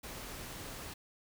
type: noise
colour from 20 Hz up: pink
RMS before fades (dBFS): -45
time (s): 0.03-0.94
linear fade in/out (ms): 10
effects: none